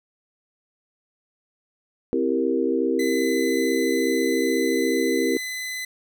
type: chord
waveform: sine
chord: C dominant seventh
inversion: none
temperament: equal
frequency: 261.6 / 329.6 / 392 / 466.2 Hz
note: C4 / E4 / G4 / Bb4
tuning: 0 / 0 / 0 / 0 cents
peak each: -25 dBFS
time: 2.13-5.37 s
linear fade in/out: 0 ms
type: tone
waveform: sawtooth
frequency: 2016 Hz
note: B6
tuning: 35 cents sharp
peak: -25 dBFS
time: 2.99-5.85 s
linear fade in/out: 5 ms
effects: none

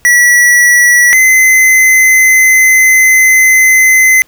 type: tone pair in turn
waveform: square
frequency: 1942 / 2048 Hz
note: B6 / C7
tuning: -30 / -38 cents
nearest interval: minor second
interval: 92 cents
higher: second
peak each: -4 dBFS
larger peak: neither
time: 0.05-1.13 / 1.13-4.22 s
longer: second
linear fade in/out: 0 ms
effects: pink hiss -48 dBFS RMS until 4.27 s

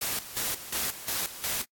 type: noise with tremolo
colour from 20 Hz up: white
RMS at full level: -30 dBFS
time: 0.01-1.65 s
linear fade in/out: 10 ms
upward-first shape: square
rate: 2.8 Hz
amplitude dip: 75%
effects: noise-tail reverb RT60 0.1 s tail -25 dB re dry + AAC 64 kbps

